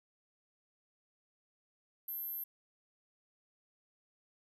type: tone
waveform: sine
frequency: 12680 Hz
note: G9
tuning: 19 cents sharp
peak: -38 dBFS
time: 2.08-2.44 s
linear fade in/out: 5 ms
effects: none